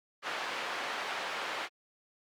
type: band-pass noise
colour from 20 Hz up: pink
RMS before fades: -37 dBFS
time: 0.22-1.69 s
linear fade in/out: 50 ms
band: 700 to 3000 Hz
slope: 12 dB/octave
effects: Opus 48 kbps